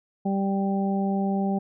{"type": "harmonic tone", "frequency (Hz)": 196, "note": "G3", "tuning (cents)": 0, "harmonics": [1, 2, 3, 4], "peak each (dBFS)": [-23, -32, -35, -31], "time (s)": [0.25, 1.59], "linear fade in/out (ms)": 10, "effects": []}